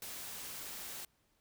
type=noise; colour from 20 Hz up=white; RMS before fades=-45 dBFS; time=0.02-1.05 s; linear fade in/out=2 ms; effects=pink hiss -75 dBFS RMS until 1.4 s